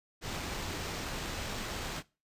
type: noise with sample-and-hold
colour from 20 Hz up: pink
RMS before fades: -38 dBFS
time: 0.21-2.03 s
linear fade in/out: 50 ms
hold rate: 11025 Hz
effects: noise-tail reverb RT60 0.3 s tail -21 dB re dry + resampled to 32000 Hz